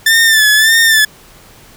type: tone with vibrato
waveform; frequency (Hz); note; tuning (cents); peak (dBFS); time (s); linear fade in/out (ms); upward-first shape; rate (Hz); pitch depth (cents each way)
sawtooth; 1766; A6; +6; -3; 0.06-1.05; 5; sine; 1.7; 62
effects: pink hiss -41 dBFS RMS until 1.76 s